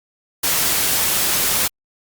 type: noise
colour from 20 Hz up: white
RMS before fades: -18 dBFS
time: 0.43-1.68 s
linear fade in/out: 10 ms
effects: Opus 48 kbps